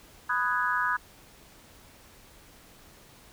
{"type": "chord", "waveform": "sine", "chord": "G# minor seventh", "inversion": "first", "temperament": "equal with one note detuned", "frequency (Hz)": [993.5, 1244.5, 1480, 1661.2], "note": ["B5", "D#6", "F#6", "G#6"], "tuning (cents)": [10, 0, 0, 0], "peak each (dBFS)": -30, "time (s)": [0.29, 0.97], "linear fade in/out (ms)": 10, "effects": ["pink hiss -54 dBFS RMS until 3.32 s"]}